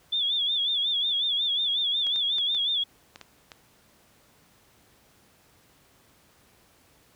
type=tone with vibrato; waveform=sine; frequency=3456 Hz; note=A7; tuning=32 cents flat; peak=-23 dBFS; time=0.12-2.84 s; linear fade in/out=10 ms; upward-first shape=sine; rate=5.5 Hz; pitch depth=92 cents each way
type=clicks; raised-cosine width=0.2 ms; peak=-24 dBFS; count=7; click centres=2.068 / 2.16 / 2.384 / 2.548 / 3.159 / 3.213 / 3.518 s
effects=pink hiss -60 dBFS RMS until 7.15 s + high-pass 60 Hz 12 dB/octave